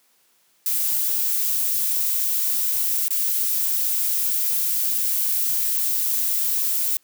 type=noise with dropouts; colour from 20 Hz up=violet; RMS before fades=-22 dBFS; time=0.66-6.97 s; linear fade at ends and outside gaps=1 ms; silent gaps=3.082-3.106 s; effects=white hiss -62 dBFS RMS until 7.03 s + high-pass 150 Hz 12 dB/octave